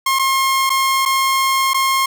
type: tone with dropouts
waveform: sawtooth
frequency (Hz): 1071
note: C6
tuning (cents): +40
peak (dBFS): -10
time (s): 0.06-2.06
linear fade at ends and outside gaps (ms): 5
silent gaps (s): 0.189-0.193 / 0.695-0.701 / 1.053-1.058 / 1.735-1.743
effects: 7-bit